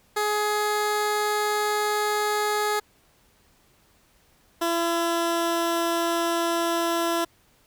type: tone pair in turn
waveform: 15% pulse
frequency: 419.9 / 337.4 Hz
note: G#4 / E4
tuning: +19 / +40 cents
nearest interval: major third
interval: 379 cents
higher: first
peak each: -16 dBFS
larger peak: neither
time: 0.16-2.8 / 4.61-7.25 s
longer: neither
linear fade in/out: 10 ms
effects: pink hiss -61 dBFS RMS until 7.66 s